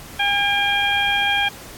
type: harmonic tone with a mistuned harmonic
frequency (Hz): 809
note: G#5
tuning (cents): -46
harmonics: 1 / 2 / 3 / 4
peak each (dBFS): -22 / -22 / -22 / -22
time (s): 0.19-1.49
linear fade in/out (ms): 10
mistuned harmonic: 3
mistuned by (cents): -28
effects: pink hiss -39 dBFS RMS until 1.77 s + AAC 64 kbps